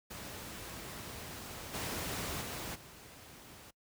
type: noise with level steps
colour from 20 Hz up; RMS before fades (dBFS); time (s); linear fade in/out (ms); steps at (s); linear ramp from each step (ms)
pink; -45 / -38 / -41 / -53; 0.1-3.71; 10; 1.73 / 2.4 / 2.74; 20
effects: noise-tail reverb RT60 0.1 s tail -23 dB re dry + high-pass 60 Hz 12 dB/octave